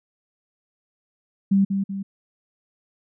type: tone with echo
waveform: sine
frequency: 196 Hz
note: G3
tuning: in tune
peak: -14 dBFS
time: 1.51-1.65 s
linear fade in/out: 10 ms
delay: 190 ms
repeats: 2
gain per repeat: -6 dB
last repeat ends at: 2.03 s
effects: none